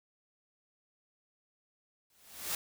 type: noise with exponential growth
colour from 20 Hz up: white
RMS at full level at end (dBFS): -32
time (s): 2.1-2.55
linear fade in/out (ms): 2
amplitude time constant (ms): 96
effects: none